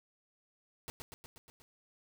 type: noise with echo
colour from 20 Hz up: pink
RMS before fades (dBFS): -43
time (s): 0.88-0.9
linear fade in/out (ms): 0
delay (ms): 120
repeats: 6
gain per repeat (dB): -3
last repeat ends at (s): 1.62
effects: none